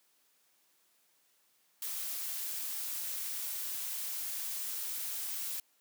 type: noise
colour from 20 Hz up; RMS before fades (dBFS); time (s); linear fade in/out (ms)
blue; -38; 1.82-5.6; 2
effects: white hiss -71 dBFS RMS until 5.8 s + high-pass 200 Hz 12 dB/octave